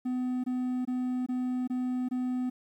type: tone bursts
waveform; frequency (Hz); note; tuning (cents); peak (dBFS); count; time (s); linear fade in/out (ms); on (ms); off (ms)
triangle; 251.9; B3; +34; -26; 6; 0.05-2.5; 10; 390; 22
effects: 11-bit